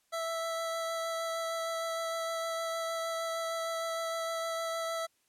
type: tone with vibrato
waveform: 25% pulse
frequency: 659.3 Hz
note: E5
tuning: in tune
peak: -29 dBFS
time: 0.12-5.07 s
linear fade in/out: 20 ms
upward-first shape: sine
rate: 6.5 Hz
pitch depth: 9 cents each way
effects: white hiss -73 dBFS RMS until 5.28 s + low-pass 12000 Hz 12 dB/octave